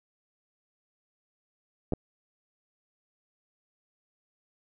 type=clicks; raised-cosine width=2 ms; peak=-16 dBFS; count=2; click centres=1.923 / 1.935 s; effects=none